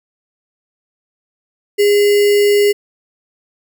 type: tone with sample-and-hold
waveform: sine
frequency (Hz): 410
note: G#4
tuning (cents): -22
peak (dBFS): -8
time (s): 1.78-2.73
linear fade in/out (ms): 20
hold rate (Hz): 2450
effects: none